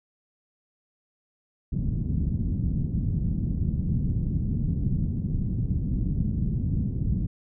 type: low-pass noise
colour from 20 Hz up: white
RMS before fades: -26 dBFS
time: 1.72-7.27 s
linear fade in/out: 10 ms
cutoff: 190 Hz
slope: 24 dB/octave
effects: none